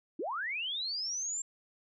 sine linear sweep, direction up, 264.6 to 7459 Hz, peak -33 dBFS, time 0.19-1.42 s, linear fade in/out 5 ms, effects none

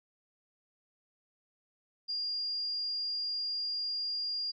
sine tone, 4814 Hz, D8, 42 cents sharp, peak -32 dBFS, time 2.08-4.52 s, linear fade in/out 20 ms, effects none

